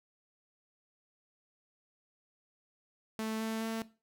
sawtooth tone with pitch steps, 220 / 222.2 / 224.4 Hz, A3 / A3 / A3, 0 / +17 / +34 cents, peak -30 dBFS, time 3.19-3.82 s, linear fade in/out 0 ms, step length 210 ms, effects noise-tail reverb RT60 0.3 s tail -17 dB re dry

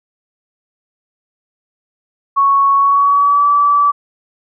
sine tone with pitch glide, 1108.7 to 1154.4 Hz, C#6 to D6, 0 to -30 cents, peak -8 dBFS, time 2.36-3.92 s, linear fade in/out 20 ms, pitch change +70 cents, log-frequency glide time 2.75-3.47 s, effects none

